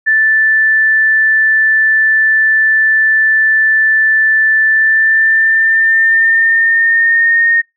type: tone with pitch glide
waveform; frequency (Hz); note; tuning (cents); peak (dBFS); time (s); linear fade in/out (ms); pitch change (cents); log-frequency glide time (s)
sine; 1760 to 1845.4; A6 to A#6; 0 to -18; -7; 0.06-7.62; 20; +82; 4.66-7.46
effects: noise-tail reverb RT60 0.2 s tail -26 dB re dry